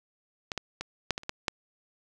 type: clicks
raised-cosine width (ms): 0.2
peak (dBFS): -15 / -14 / -17 / -8 / -16 / -29 / -14 / -9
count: 8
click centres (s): 0.518 / 0.577 / 0.81 / 1.107 / 1.179 / 1.234 / 1.294 / 1.482
effects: none